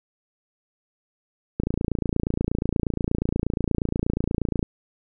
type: click train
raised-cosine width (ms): 3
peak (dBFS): -10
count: 87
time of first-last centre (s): 1.6-4.628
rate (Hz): 28.4
effects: none